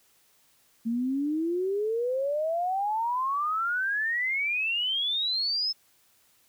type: exponential sweep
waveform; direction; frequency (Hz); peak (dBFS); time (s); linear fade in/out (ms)
sine; up; 224.4 to 5274; -25; 0.85-5.73; 20
effects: white hiss -64 dBFS RMS until 6.48 s